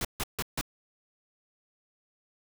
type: noise bursts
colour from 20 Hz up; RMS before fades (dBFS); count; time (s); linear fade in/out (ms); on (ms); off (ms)
pink; -31; 4; 0.01-0.612; 2; 38; 150
effects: none